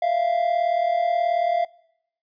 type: tone pair together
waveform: triangle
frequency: 656 / 694.5 Hz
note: E5 / F5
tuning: -9 / -10 cents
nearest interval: minor second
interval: 99 cents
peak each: -22 / -18 dBFS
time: 0.02-1.65 s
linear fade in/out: 5 ms
effects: noise-tail reverb RT60 0.8 s tail -25 dB re dry + resampled to 11025 Hz